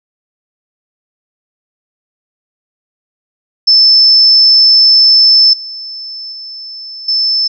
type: tone with level steps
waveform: sine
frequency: 5274 Hz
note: E8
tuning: in tune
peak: -3 / -22 / -24 / -9 dBFS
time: 3.67-7.48 s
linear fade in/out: 10 ms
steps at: 5.53 / 6.32 / 7.08 s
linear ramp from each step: 5 ms
effects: none